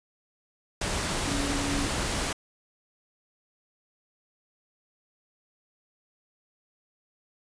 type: tone in noise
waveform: sine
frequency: 282.3 Hz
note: C#4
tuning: 32 cents sharp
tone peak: -31 dBFS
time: 1.27-1.87 s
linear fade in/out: 5 ms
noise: pink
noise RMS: -29 dBFS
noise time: 0.81-2.33 s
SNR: -5 dB
effects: resampled to 22050 Hz